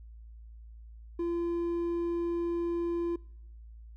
sine tone with hard clipping, 341.8 Hz, F4, 37 cents flat, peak -30 dBFS, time 1.19-3.16 s, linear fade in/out 5 ms, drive 3 dB, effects noise-tail reverb RT60 0.8 s tail -25 dB re dry + added 56 Hz sine -46 dBFS peak until 3.96 s

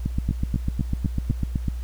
two click trains, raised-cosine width 5 ms, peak -11 / -11 dBFS, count 5 / 14, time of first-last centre 0.29-1.3 / 0.06-1.683 s, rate 3.96 / 8.01 Hz, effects added 60 Hz sine -27 dBFS peak until 1.83 s + pink hiss -51 dBFS RMS until 1.83 s

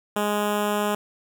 10% pulse tone with notch filter, 207.7 Hz, G#3, in tune, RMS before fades -24 dBFS, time 0.16-0.95 s, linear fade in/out 5 ms, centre 4700 Hz, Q 1.4, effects none

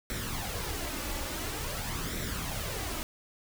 pink noise with flanger, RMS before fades -35 dBFS, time 0.1-3.03 s, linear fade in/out 0 ms, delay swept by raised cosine 0.52 to 3.52 ms, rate 0.48 Hz, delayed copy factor +0.55, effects none

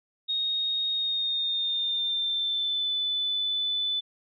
sine tone with pitch glide, 3729 to 3499 Hz, A#7 to A7, 0 to -10 cents, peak -25 dBFS, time 0.28-4.01 s, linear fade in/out 20 ms, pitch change -110 cents, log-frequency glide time 0.92-2.93 s, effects none

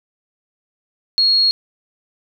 sine tone, 4300 Hz, C8, 47 cents sharp, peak -11 dBFS, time 1.18-1.51 s, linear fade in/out 0 ms, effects none

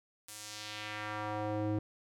square tone with band-pass filter sweep, 106 Hz, G#2, 36 cents sharp, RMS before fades -38 dBFS, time 0.28-1.79 s, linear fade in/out 5 ms, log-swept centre 10000 to 290 Hz, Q 1.2, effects none

